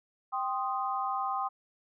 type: chord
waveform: sine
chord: C minor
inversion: second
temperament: equal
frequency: 784 / 1046.5 / 1244.5 Hz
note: G5 / C6 / Eb6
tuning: 0 / 0 / 0 cents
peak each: -33 / -34 / -34 dBFS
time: 0.32-1.49 s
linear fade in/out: 20 ms
effects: none